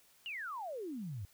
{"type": "exponential sweep", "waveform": "sine", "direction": "down", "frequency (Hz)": [2960, 90.9], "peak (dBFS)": -39, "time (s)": [0.26, 1.25], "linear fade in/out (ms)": 0, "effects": ["white hiss -66 dBFS RMS until 1.33 s"]}